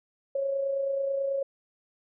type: tone with amplitude modulation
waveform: sine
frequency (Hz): 549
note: C#5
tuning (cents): -17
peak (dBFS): -24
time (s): 0.35-1.43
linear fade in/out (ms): 5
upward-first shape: sine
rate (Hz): 29.2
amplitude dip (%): 40
effects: none